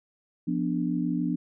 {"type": "chord", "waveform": "sine", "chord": "B diminished", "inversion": "second", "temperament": "equal", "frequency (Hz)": [174.61, 246.9, 293.7], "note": ["F3", "B3", "D4"], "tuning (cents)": [0, 0, 0], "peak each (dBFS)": -29, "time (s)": [0.47, 1.36], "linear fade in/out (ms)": 10, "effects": []}